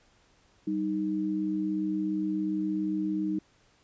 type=tone pair together; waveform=sine; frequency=193.9 / 311.1 Hz; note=G3 / D#4; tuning=-19 / 0 cents; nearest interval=minor sixth; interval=819 cents; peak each=-32 / -28 dBFS; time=0.67-3.39 s; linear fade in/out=5 ms; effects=pink hiss -64 dBFS RMS until 3.83 s + resampled to 16000 Hz